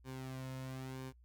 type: tone with flanger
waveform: sawtooth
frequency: 130.81 Hz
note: C3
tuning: in tune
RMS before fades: -45 dBFS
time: 0.04-1.13 s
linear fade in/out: 50 ms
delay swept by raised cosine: 1.5 to 2.6 ms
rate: 1 Hz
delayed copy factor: -0.55
effects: noise-tail reverb RT60 0.1 s tail -21 dB re dry + added 60 Hz sine -60 dBFS peak until 1.24 s